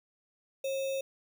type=tone with sample-and-hold; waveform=sine; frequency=540 Hz; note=C#5; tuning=45 cents flat; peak=-30 dBFS; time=0.64-1.01 s; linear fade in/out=5 ms; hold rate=3150 Hz; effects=none